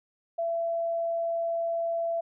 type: tone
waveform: sine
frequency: 671 Hz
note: E5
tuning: 31 cents sharp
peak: -26 dBFS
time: 0.38-2.21 s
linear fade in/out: 10 ms
effects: none